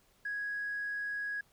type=tone with tanh clipping; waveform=triangle; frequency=1661.2 Hz; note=G#6; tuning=in tune; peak=-34 dBFS; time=0.25-1.41 s; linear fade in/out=5 ms; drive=4 dB; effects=pink hiss -68 dBFS RMS until 1.52 s